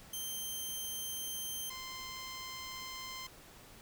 10% pulse tone pair in turn, 3136 / 1041.4 Hz, G7 / C6, 0 / -8 cents, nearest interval octave + perfect fifth, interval 1908 cents, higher first, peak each -30 / -34 dBFS, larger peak first, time 0.13-1.7 / 1.7-3.27 s, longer neither, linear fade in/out 5 ms, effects pink hiss -56 dBFS RMS until 3.81 s

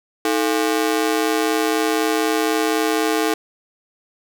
sawtooth ring-modulated tone, 378.5 Hz, F#4, 39 cents sharp, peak -10 dBFS, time 0.25-3.34 s, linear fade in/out 2 ms, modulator 62 Hz, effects none

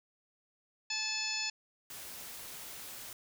harmonic tone, 868 Hz, A5, 24 cents flat, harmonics 1 / 2 / 3 / 4 / 5 / 6 / 7 / 8, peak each -48 / -46 / -38 / -45 / -40 / -38 / -50 / -41 dBFS, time 0.9-1.5 s, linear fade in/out 5 ms
white noise, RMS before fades -46 dBFS, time 1.9-3.13 s, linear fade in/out 2 ms
effects none

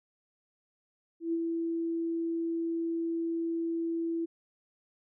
sine tone with ADSR envelope, 332.3 Hz, E4, 14 cents sharp, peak -26 dBFS, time 1.2-4.26 s, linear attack 130 ms, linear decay 45 ms, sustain -3 dB, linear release 16 ms, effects none

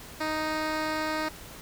10% pulse tone with low-pass filter, 311.1 Hz, D#4, in tune, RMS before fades -30 dBFS, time 0.2-1.29 s, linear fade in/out 10 ms, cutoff 4900 Hz, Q 0.89, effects pink hiss -45 dBFS RMS until 1.61 s

